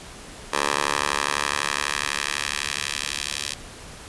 10% pulse tone with high-pass filter sweep, 72 Hz, D2, 34 cents flat, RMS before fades -26 dBFS, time 0.52-3.55 s, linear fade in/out 20 ms, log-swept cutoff 730 to 3300 Hz, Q 0.93, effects pink hiss -41 dBFS RMS until 4.08 s + resampled to 24000 Hz

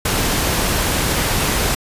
pink noise, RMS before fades -18 dBFS, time 0.05-1.75 s, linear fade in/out 5 ms, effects resampled to 32000 Hz

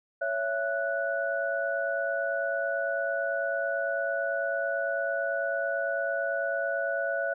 sine tone cluster, 557 / 666 / 1477 Hz, C#5 / E5 / F#6, +8 / +18 / -3 cents, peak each -31 dBFS, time 0.21-7.34 s, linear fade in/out 10 ms, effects none

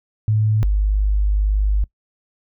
sine tone pair in turn, 107.7 / 50.83 Hz, A2 / G#1, -37 / -37 cents, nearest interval octave + minor second, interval 1300 cents, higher first, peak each -14 / -14 dBFS, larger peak neither, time 0.28-0.63 / 0.63-1.84 s, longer second, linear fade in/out 0 ms, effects noise-tail reverb RT60 0.1 s tail -22 dB re dry

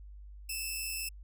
10% pulse tone pair together, 2586 / 2671 Hz, E7 / E7, -34 / +22 cents, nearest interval minor second, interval 56 cents, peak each -31 / -28 dBFS, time 0.49-1.09 s, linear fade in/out 5 ms, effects added 50 Hz sine -46 dBFS peak until 1.23 s

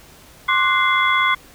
sine tone cluster, 1060 / 1156 / 1478 / 2080 / 3382 Hz, C6 / D6 / F#6 / C7 / G#7, +22 / -28 / -2 / -11 / +31 cents, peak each -19 / -23 / -22 / -18 / -25 dBFS, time 0.48-1.35 s, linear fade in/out 10 ms, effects pink hiss -46 dBFS RMS until 1.54 s

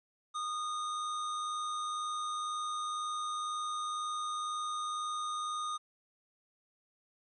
square tone with amplitude modulation, 1230 Hz, D#6, 20 cents flat, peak -34 dBFS, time 0.34-5.78 s, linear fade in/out 20 ms, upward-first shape sine, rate 102 Hz, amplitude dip 25%, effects resampled to 22050 Hz + 12-bit

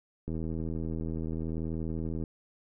click train, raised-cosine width 3 ms, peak -23 dBFS, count 159, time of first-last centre 0.28-2.238 s, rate 80.7 Hz, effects none

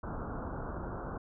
pink low-pass noise, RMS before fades -39 dBFS, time 0.03-1.18 s, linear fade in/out 5 ms, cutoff 1500 Hz, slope 96 dB/octave, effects none

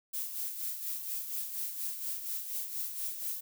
violet noise with tremolo, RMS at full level -35 dBFS, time 0.13-3.41 s, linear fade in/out 10 ms, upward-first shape sine, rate 4.2 Hz, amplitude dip 55%, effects none

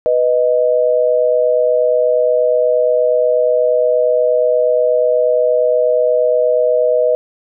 sine tone pair together, 493.9 / 622.3 Hz, B4 / D#5, 0 / 0 cents, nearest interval major third, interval 400 cents, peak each -13 dBFS, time 0.06-7.15 s, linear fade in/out 0 ms, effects none

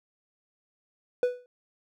triangle tone with exponential decay, 493.9 Hz, B4, in tune, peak -16 dBFS, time 1.23-1.46 s, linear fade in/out 1 ms, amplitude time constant 48 ms, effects none

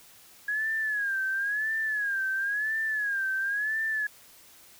sine tone with vibrato, 1661.2 Hz, G#6, in tune, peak -26 dBFS, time 0.48-4.07 s, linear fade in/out 5 ms, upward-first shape sine, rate 0.97 Hz, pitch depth 120 cents each way, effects white hiss -54 dBFS RMS until 4.79 s

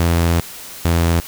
sawtooth tone pair in turn, 84.5 / 84.2 Hz, E2 / E2, +43 / +37 cents, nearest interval unison, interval 6 cents, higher first, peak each -9 dBFS, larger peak neither, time 0-0.4 / 0.85-1.2 s, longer first, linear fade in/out 0 ms, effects white hiss -34 dBFS RMS until 1.27 s

